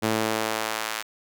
sawtooth tone with high-pass filter sweep, 110 Hz, A2, in tune, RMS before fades -27 dBFS, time 0.02-1.03 s, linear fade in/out 20 ms, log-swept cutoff 220 to 1400 Hz, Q 0.74, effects none

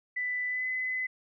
sine tone with pitch glide, 1990 to 2021 Hz, B6 to B6, +13 to +39 cents, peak -29 dBFS, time 0.16-1.07 s, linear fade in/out 10 ms, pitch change +26 cents, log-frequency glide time 0.48-0.66 s, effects none

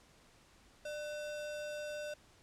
sine tone with sample-and-hold, 597 Hz, D5, 28 cents sharp, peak -39 dBFS, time 0.85-2.14 s, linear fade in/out 5 ms, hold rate 2100 Hz, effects pink hiss -64 dBFS RMS until 2.42 s + low-pass 9000 Hz 12 dB/octave

